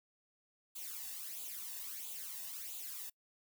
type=noise with flanger; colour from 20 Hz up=blue; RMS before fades=-45 dBFS; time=0.75-3.1 s; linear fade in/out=10 ms; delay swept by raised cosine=0.27 to 1.12 ms; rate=1.5 Hz; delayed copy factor=+0.7; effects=noise-tail reverb RT60 0.1 s tail -25 dB re dry